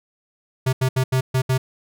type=tone bursts at uneven times; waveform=square; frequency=130 Hz; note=C3; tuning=11 cents flat; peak=-17 dBFS; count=6; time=0.66-0.73 / 0.81-0.89 / 0.96-1.04 / 1.12-1.21 / 1.34-1.42 / 1.49-1.58 s; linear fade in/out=10 ms; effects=none